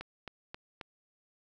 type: click train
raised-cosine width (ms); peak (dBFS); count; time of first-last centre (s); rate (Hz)
0.3; -25; 4; 0.01-0.812; 3.74
effects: none